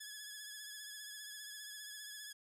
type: tone with vibrato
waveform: 10% pulse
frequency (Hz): 1695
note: G#6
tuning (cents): +35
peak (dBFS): -38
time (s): 0-2.33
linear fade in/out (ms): 10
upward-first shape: triangle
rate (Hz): 15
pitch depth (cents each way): 44
effects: none